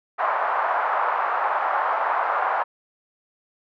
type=band-pass noise; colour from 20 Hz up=white; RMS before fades=-23 dBFS; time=0.18-2.64 s; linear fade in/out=20 ms; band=710 to 1200 Hz; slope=24 dB/octave; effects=none